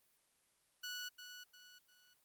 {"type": "tone with echo", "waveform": "15% pulse", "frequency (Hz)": 1474, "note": "F#6", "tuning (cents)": -7, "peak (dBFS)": -36, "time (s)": [0.83, 1.09], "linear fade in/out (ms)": 10, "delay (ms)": 350, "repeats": 3, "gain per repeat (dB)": -8, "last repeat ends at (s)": 2.14, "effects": ["white hiss -75 dBFS RMS until 2.24 s", "Opus 32 kbps"]}